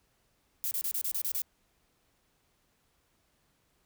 violet noise bursts, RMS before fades -32 dBFS, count 8, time 0.64-1.418 s, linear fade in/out 0 ms, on 71 ms, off 30 ms, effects pink hiss -72 dBFS RMS until 3.85 s

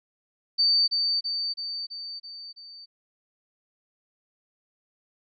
sine tone with echo, 4588 Hz, D8, 41 cents flat, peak -18 dBFS, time 0.58-0.88 s, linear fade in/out 20 ms, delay 330 ms, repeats 6, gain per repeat -4 dB, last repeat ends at 2.86 s, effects none

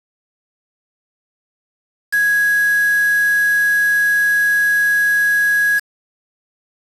sine tone with quantisation, 1661.2 Hz, G#6, in tune, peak -12 dBFS, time 2.12-5.8 s, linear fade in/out 20 ms, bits 4, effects resampled to 32000 Hz

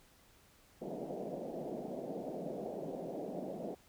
white band-pass noise, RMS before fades -42 dBFS, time 0.81-3.75 s, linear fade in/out 10 ms, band 150 to 690 Hz, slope 48 dB/octave, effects pink hiss -65 dBFS RMS until 3.88 s

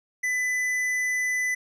sine tone with tanh clipping, 2000 Hz, B6, 21 cents sharp, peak -25 dBFS, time 0.23-1.55 s, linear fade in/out 10 ms, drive 11 dB, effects none

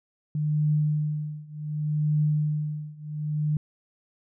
sine tone with tremolo, 151 Hz, D3, 48 cents sharp, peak -19 dBFS, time 0.35-3.57 s, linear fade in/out 2 ms, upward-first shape triangle, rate 0.67 Hz, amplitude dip 95%, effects none

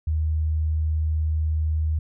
sine tone, 78.1 Hz, D#2, 7 cents sharp, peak -20 dBFS, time 0.07-1.99 s, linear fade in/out 5 ms, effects none

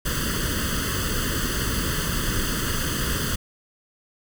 pink noise with comb filter, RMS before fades -25 dBFS, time 0.05-3.36 s, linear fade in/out 10 ms, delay 0.64 ms, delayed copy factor +1, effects none

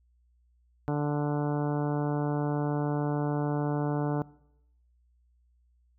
harmonic tone, 146.83 Hz, D3, in tune, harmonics 1 / 2 / 3 / 4 / 5 / 6 / 7 / 8 / 9 / 10, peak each -29 / -31 / -35 / -38 / -38 / -40 / -45 / -48 / -48 / -48 dBFS, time 0.88-4.22 s, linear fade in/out 0 ms, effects noise-tail reverb RT60 0.8 s tail -22 dB re dry + added 60 Hz sine -63 dBFS peak until 5.98 s

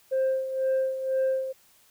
sine tone with tremolo, 527 Hz, C5, 12 cents sharp, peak -19 dBFS, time 0.11-1.53 s, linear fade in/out 20 ms, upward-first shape sine, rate 2 Hz, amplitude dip 70%, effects tanh soft clip ceiling -20 dBFS + white hiss -60 dBFS RMS until 1.9 s

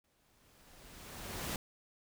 pink noise with exponential growth, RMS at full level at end -37 dBFS, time 0.04-1.56 s, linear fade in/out 2 ms, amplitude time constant 330 ms, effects none

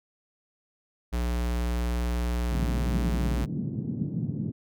square tone, 59.7 Hz, A#1, 42 cents sharp, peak -26 dBFS, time 1.12-3.46 s, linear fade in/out 20 ms
white band-pass noise, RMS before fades -31 dBFS, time 2.5-4.52 s, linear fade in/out 20 ms, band 120 to 220 Hz, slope 24 dB/octave
effects none

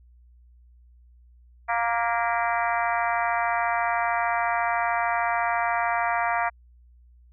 harmonic tone with a mistuned harmonic, 233.7 Hz, A#3, 5 cents sharp, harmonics 3 / 4 / 5 / 6 / 7 / 8 / 9 / 10, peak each -26 / -28 / -30 / -32 / -33 / -34 / -35 / -36 dBFS, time 1.68-6.5 s, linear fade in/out 20 ms, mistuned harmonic 9, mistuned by -65 cents, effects added 60 Hz sine -51 dBFS peak until 7.32 s

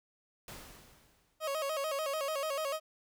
pink noise with exponential decay, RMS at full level -45 dBFS, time 0.48-1.63 s, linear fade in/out 2 ms, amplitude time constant 250 ms
30% pulse tone with vibrato, 590 Hz, D5, 8 cents sharp, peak -30 dBFS, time 1.4-2.8 s, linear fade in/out 50 ms, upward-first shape square, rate 6.8 Hz, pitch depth 110 cents each way
effects none

